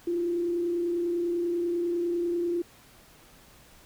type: tone with frequency modulation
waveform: sine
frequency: 345.6 Hz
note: F4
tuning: 18 cents flat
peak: -25 dBFS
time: 0.07-2.62 s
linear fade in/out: 5 ms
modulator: 30.1 Hz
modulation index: 0.3
effects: pink hiss -55 dBFS RMS until 3.85 s